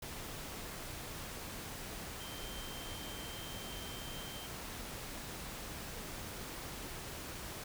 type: tone in noise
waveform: sine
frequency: 3136 Hz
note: G7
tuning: in tune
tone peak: -50 dBFS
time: 2.2-4.47 s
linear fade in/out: 5 ms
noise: pink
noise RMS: -45 dBFS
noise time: 0.02-7.64 s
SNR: -8 dB
effects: none